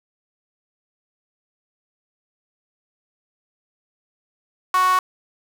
sawtooth tone with high-pass filter, 370 Hz, F#4, in tune, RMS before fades -17 dBFS, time 4.74-4.99 s, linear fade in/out 2 ms, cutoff 1100 Hz, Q 7.3, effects 7-bit

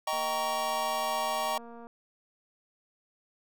square chord, Eb dominant seventh, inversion none, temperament just, 622.3 / 777.8 / 933.4 / 1120.1 Hz, Eb5 / G5 / Bb5 / Db6, 0 / -14 / +2 / +18 cents, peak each -35 dBFS, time 0.07-1.58 s, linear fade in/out 5 ms
click train, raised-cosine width 1 ms, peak -35 dBFS, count 408, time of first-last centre 0.13-1.869 s, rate 234 Hz
effects none

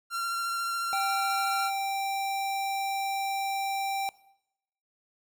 45% pulse tone with vibrato, 1373 Hz, F6, 30 cents flat, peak -29 dBFS, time 0.1-1.71 s, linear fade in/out 50 ms, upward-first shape sine, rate 14 Hz, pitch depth 14 cents each way
square tone, 784 Hz, G5, in tune, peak -29 dBFS, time 0.93-4.09 s, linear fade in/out 0 ms
effects noise-tail reverb RT60 0.8 s tail -20 dB re dry

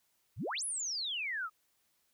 sine exponential two-way sweep, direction up then down, 76.7 to 10980 to 1220 Hz, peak -34 dBFS, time 0.36-1.5 s, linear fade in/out 50 ms, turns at 0.64 s, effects white hiss -75 dBFS RMS until 2.13 s

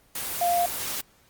sine tone in noise, 698.5 Hz, F5, in tune, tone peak -20 dBFS, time 0.41-0.66 s, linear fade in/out 5 ms, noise white, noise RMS -31 dBFS, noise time 0.15-1.01 s, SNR +8 dB, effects pink hiss -60 dBFS RMS until 1.29 s + Opus 24 kbps

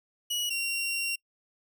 sawtooth tone pair in turn, 2917 / 2753 Hz, F#7 / F7, -25 / -25 cents, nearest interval minor second, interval 100 cents, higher first, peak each -25 dBFS, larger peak neither, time 0.3-0.5 / 0.5-1.16 s, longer second, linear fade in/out 10 ms, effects noise-tail reverb RT60 0.1 s tail -26 dB re dry

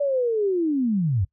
sine linear sweep, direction down, 582 to 83.3 Hz, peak -19 dBFS, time 0-1.25 s, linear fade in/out 10 ms, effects noise-tail reverb RT60 0.1 s tail -20 dB re dry

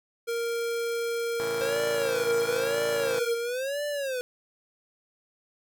square tone, 466.2 Hz, A#4, in tune, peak -28 dBFS, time 0.27-3.35 s, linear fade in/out 20 ms
5% pulse chord, A major, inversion none, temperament just, 110 / 137.5 / 165 Hz, A2 / C#3 / E3, 0 / -14 / +2 cents, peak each -30 dBFS, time 1.4-3.19 s, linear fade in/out 0 ms
square tone with vibrato, 523.3 Hz, C5, in tune, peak -29 dBFS, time 1.61-4.21 s, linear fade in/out 0 ms, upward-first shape sine, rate 1 Hz, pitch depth 200 cents each way
effects none

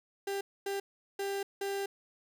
35% pulse tone bursts at uneven times, 396 Hz, G4, 18 cents sharp, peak -31 dBFS, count 4, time 0.27-0.41 / 0.66-0.8 / 1.19-1.43 / 1.61-1.86 s, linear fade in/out 5 ms, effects none

